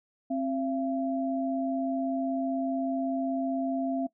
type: tone pair together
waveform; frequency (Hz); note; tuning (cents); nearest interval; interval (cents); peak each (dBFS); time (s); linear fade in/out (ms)
sine; 266 / 679; C4 / F5; +29 / -49; octave + major third; 1622; -28 / -32; 0.3-4.07; 10
effects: noise-tail reverb RT60 0.1 s tail -18 dB re dry